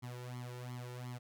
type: tone with flanger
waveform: sawtooth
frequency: 123.6 Hz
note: B2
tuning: 2 cents sharp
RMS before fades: -45 dBFS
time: 0.02-1.19 s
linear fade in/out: 20 ms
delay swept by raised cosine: 0.93 to 2.23 ms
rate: 2.8 Hz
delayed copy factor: +0.85
effects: none